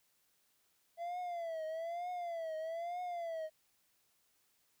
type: tone with vibrato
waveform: triangle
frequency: 674 Hz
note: E5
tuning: 38 cents sharp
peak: -36 dBFS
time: 0.97-3.5 s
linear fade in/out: 50 ms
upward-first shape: triangle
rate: 1.1 Hz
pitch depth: 130 cents each way
effects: white hiss -75 dBFS RMS until 4.8 s